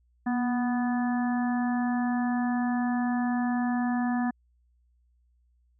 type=harmonic tone with a mistuned harmonic; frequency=246.9 Hz; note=B3; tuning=in tune; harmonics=1 / 3 / 4 / 5 / 6 / 7; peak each=-25 / -33 / -40 / -42 / -48 / -38 dBFS; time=0.26-4.31 s; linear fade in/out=10 ms; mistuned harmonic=1; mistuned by=-38 cents; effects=added 60 Hz sine -63 dBFS peak until 5.79 s